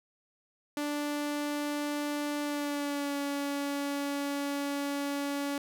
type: tone with pitch glide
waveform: sawtooth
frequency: 293 to 283.3 Hz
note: D4 to C#4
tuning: -4 to +38 cents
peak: -27 dBFS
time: 0.77-5.58 s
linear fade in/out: 2 ms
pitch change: -58 cents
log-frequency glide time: 2.42-3.16 s
effects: none